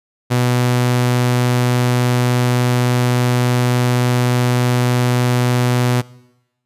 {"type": "tone", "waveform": "sawtooth", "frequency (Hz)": 123.47, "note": "B2", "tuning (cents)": 0, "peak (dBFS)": -9, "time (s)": [0.3, 6.02], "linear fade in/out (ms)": 20, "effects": ["noise-tail reverb RT60 1.0 s tail -22 dB re dry", "resampled to 32000 Hz"]}